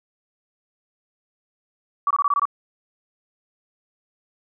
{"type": "tone bursts", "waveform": "sine", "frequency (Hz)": 1145, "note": "D6", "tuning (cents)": -44, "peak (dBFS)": -16, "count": 7, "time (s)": [2.07, 2.454], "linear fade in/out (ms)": 2, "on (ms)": 36, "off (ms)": 22, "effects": []}